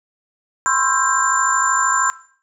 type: tone cluster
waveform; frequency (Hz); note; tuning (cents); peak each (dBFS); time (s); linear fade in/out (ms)
sine; 1025 / 1078 / 1335 / 1592 / 7170; C6 / C#6 / E6 / G6 / A8; -36 / -49 / +22 / +26 / +32; -21; 0.66-2.1; 0
effects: noise-tail reverb RT60 0.5 s tail -17 dB re dry